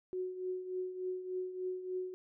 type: tone with tremolo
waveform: sine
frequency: 368.5 Hz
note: F#4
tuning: 7 cents flat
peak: -33 dBFS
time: 0.13-2.14 s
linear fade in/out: 0 ms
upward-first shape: triangle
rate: 3.4 Hz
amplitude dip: 70%
effects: none